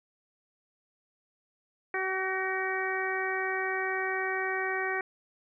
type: harmonic tone with a mistuned harmonic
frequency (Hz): 379.7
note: F#4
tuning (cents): +45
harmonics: 1 / 2 / 3 / 4 / 5 / 6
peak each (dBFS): -34 / -36 / -39 / -36 / -33 / -38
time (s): 1.94-5.01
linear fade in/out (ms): 2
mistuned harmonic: 5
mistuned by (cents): -22
effects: none